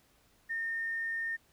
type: tone with tanh clipping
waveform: triangle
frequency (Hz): 1824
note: A#6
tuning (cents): -38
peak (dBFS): -32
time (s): 0.49-1.37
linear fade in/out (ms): 20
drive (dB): 3
effects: pink hiss -67 dBFS RMS until 1.52 s